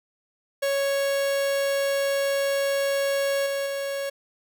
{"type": "tone with level steps", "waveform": "45% pulse", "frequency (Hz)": 554.4, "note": "C#5", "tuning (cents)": 0, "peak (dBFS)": [-22, -25, -27], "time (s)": [0.62, 4.1], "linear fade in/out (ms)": 10, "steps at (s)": [3.46, 3.66], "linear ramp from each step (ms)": 5, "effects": []}